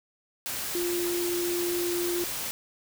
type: tone in noise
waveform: sine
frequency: 349.4 Hz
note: F4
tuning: 1 cent sharp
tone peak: -27 dBFS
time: 0.75-2.24 s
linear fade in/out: 0 ms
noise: white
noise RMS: -33 dBFS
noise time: 0.46-2.51 s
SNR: +3 dB
effects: none